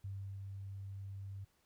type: tone with ADSR envelope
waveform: sine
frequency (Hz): 98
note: G2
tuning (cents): 0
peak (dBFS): -40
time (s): 0.04-1.45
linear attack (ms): 6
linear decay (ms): 330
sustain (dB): -3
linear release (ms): 13
effects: pink hiss -75 dBFS RMS until 1.65 s